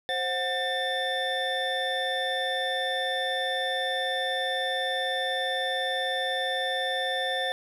triangle tone cluster, 526 / 735 / 1790 / 3544 Hz, C5 / F#5 / A6 / A7, +9 / -12 / +29 / +12 cents, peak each -30 dBFS, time 0.09-7.52 s, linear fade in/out 0 ms, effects none

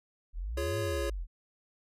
sine exponential two-way sweep, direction up then down, 37 to 110 to 37 Hz, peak -33 dBFS, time 0.33-1.27 s, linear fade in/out 50 ms, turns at 0.79 s
square chord, Db major, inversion first, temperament equal with one note detuned, 344.6 / 415.3 / 554.4 Hz, F4 / Ab4 / Db5, -23 / 0 / 0 cents, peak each -38 / -38 / -36 dBFS, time 0.57-1.1 s, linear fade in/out 5 ms
effects resampled to 32000 Hz

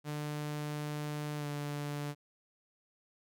sawtooth tone with pitch glide, 149 to 145.85 Hz, D3 to D3, +25 to -12 cents, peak -32 dBFS, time 0.04-2.15 s, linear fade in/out 50 ms, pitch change -37 cents, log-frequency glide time 1.37-1.46 s, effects none

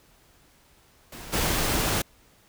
pink noise with level steps, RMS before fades -41 / -25 dBFS, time 1.12-2.02 s, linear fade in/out 5 ms, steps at 1.32 s, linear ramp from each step 20 ms, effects pink hiss -59 dBFS RMS until 2.48 s

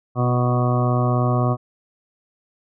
harmonic tone with a mistuned harmonic, 123.47 Hz, B2, in tune, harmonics 1 / 2 / 3 / 4 / 5 / 6 / 8 / 9 / 10, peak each -18 / -25 / -28 / -31 / -27 / -28 / -36 / -27 / -33 dBFS, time 0.15-1.57 s, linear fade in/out 50 ms, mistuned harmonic 3, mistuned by -18 cents, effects none

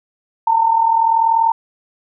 sine tone with amplitude modulation, 907 Hz, A#5, 48 cents flat, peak -8 dBFS, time 0.47-1.52 s, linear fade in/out 5 ms, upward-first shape sine, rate 40.3 Hz, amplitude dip 65%, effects none

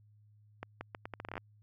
accelerating click train, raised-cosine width 0.5 ms, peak -25 dBFS, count 13, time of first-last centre 0.63-1.379 s, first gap 180 ms, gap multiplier 0.77, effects added 105 Hz sine -60 dBFS peak until 1.62 s

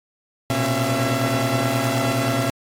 sawtooth tone cluster, 117.1 / 126.6 / 273.5 / 672 Hz, A#2 / B2 / C#4 / E5, +8 / +43 / -23 / +33 cents, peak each -21 dBFS, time 0.5-2.5 s, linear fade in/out 0 ms, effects AAC 48 kbps

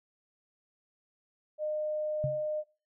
sine tone, 610 Hz, D#5, 34 cents flat, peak -30 dBFS, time 1.58-2.64 s, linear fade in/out 50 ms
sine tone with exponential decay, 137.1 Hz, C#3, 19 cents flat, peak -26 dBFS, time 2.24-2.47 s, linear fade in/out 0 ms, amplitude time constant 49 ms
effects noise-tail reverb RT60 0.3 s tail -18 dB re dry

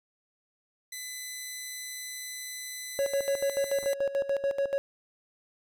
10% pulse tone, 2008 Hz, B6, 28 cents sharp, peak -28 dBFS, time 0.92-3.94 s, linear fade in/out 5 ms
triangle tone with tremolo, 554.4 Hz, C#5, in tune, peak -22 dBFS, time 2.99-4.78 s, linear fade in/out 0 ms, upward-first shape square, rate 6.9 Hz, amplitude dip 75%
clicks, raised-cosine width 1 ms, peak -32 dBFS, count 2, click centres 3.829 / 3.838 s
effects none

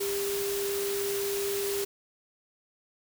sine tone in noise, 399.6 Hz, G4, 33 cents sharp, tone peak -29 dBFS, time 0-1.85 s, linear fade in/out 10 ms, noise white, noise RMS -35 dBFS, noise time 0-1.85 s, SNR +3 dB, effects none

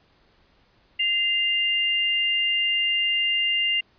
sine tone pair together, 2074 / 2801 Hz, C7 / F7, -16 / +4 cents, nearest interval perfect fourth, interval 520 cents, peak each -26 / -21 dBFS, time 0.99-3.81 s, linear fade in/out 10 ms, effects pink hiss -61 dBFS RMS until 3.98 s + resampled to 11025 Hz

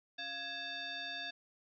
sine tone with frequency modulation, 2637 Hz, E7, in tune, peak -39 dBFS, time 0.18-1.31 s, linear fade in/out 10 ms, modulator 971 Hz, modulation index 1.8, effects none

